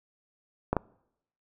clicks, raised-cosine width 1 ms, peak -11 dBFS, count 2, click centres 0.73 / 0.767 s, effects noise-tail reverb RT60 0.8 s tail -25 dB re dry

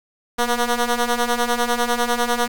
10% pulse ring-modulated tone, 240 Hz, B3, 49 cents flat, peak -7 dBFS, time 0.38-2.48 s, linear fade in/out 10 ms, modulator 245 Hz, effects none

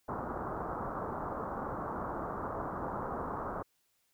white low-pass noise, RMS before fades -38 dBFS, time 0.08-3.63 s, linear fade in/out 10 ms, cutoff 1300 Hz, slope 48 dB/octave, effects white hiss -75 dBFS RMS until 4.13 s

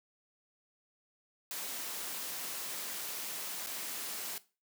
white noise with dropouts, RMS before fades -40 dBFS, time 1.51-4.38 s, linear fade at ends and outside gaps 1 ms, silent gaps 3.663-3.67 s, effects noise-tail reverb RT60 0.3 s tail -17 dB re dry + high-pass 200 Hz 12 dB/octave

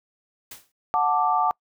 white noise with exponential decay, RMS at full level -36 dBFS, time 0.51-0.72 s, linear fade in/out 5 ms, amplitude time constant 44 ms
sine chord, D major, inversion first, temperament just, 734.2 / 881 / 1174.7 Hz, F#5 / A5 / D6, -14 / +2 / 0 cents, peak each -23 dBFS, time 0.94-1.51 s, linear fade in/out 0 ms
effects noise-tail reverb RT60 0.1 s tail -26 dB re dry

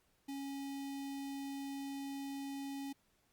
square tone with notch filter, 276.3 Hz, C#4, 6 cents flat, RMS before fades -43 dBFS, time 0.28-2.93 s, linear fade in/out 10 ms, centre 1400 Hz, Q 1.6, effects pink hiss -75 dBFS RMS until 3.32 s + Opus 48 kbps

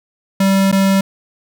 square tone with dropouts, 194.1 Hz, G3, 17 cents flat, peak -11 dBFS, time 0.4-1.01 s, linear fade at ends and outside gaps 5 ms, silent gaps 0.716-0.725 s, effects none

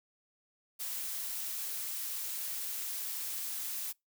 blue noise, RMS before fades -38 dBFS, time 0.79-3.93 s, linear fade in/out 20 ms, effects noise-tail reverb RT60 0.2 s tail -26 dB re dry

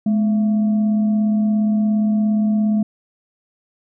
sine tone with frequency modulation, 211.9 Hz, G#3, 35 cents sharp, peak -14 dBFS, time 0.06-2.83 s, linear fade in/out 5 ms, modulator 461 Hz, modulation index 0.23, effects none

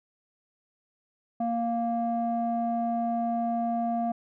square tone with low-pass filter, 233.1 Hz, A#3, in tune, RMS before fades -28 dBFS, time 1.4-4.12 s, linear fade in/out 5 ms, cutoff 720 Hz, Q 3.8, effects none

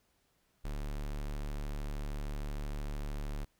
square tone, 36.55 Hz, D1, 7 cents flat, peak -36 dBFS, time 0.64-3.45 s, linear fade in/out 10 ms, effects pink hiss -74 dBFS RMS until 3.59 s

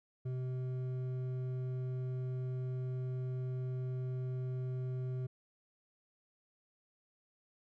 triangle tone with hard clipping, 127.9 Hz, C3, 39 cents flat, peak -37 dBFS, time 0.25-5.27 s, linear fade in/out 10 ms, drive 11 dB, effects none

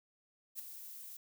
violet noise with ADSR envelope, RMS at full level -40 dBFS, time 0.55-1.17 s, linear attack 44 ms, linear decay 4 ms, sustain -9 dB, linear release 5 ms, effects none

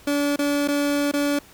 30% pulse tone with dropouts, 287.6 Hz, D4, 36 cents flat, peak -17 dBFS, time 0.07-1.39 s, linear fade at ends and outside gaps 5 ms, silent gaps 0.361-0.389 / 0.677-0.684 / 1.115-1.136 s, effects pink hiss -49 dBFS RMS until 1.53 s

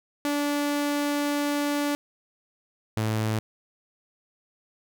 sawtooth tone pair in turn, 289.9 / 109.47 Hz, D4 / A2, -22 / -8 cents, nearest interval octave + perfect fourth, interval 1686 cents, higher first, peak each -20 dBFS, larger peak neither, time 0.25-1.95 / 2.97-3.39 s, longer first, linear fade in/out 0 ms, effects none

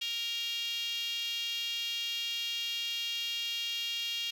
5% pulse tone with high-pass filter, 466.6 Hz, A#4, 2 cents sharp, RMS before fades -35 dBFS, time 0.01-4.31 s, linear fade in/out 10 ms, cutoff 3000 Hz, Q 6.1, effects none

